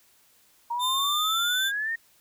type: exponential sweep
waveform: sine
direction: up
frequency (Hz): 932 to 1864.7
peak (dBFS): -26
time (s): 0.7-1.96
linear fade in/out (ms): 10
type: tone with pitch glide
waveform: 40% pulse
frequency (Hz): 3600 to 3520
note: A7 to A7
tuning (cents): +39 to 0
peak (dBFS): -24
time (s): 0.79-1.72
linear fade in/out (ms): 50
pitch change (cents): -39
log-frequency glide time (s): 0.94-1.45
effects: white hiss -61 dBFS RMS until 2.2 s